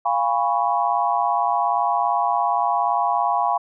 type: chord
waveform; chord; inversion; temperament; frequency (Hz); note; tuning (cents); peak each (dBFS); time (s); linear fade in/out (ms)
sine; C# dominant seventh; first; equal with one note detuned; 698.5 / 815.9 / 987.8 / 1108.7; E#5 / G#5 / B5 / C#6; 0 / -31 / 0 / 0; -23 / -22 / -23 / -25; 0.05-3.58; 10
effects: none